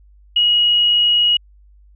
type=tone; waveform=sine; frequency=2898 Hz; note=F#7; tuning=37 cents flat; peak=-11 dBFS; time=0.36-1.37 s; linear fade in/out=5 ms; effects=added 50 Hz sine -45 dBFS peak until 1.95 s